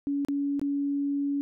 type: tone with dropouts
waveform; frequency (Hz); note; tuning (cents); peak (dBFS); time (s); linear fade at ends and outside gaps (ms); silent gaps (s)
sine; 282.7; C#4; +34; -25; 0.07-1.41; 0; 0.249-0.285 / 0.595-0.615
effects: none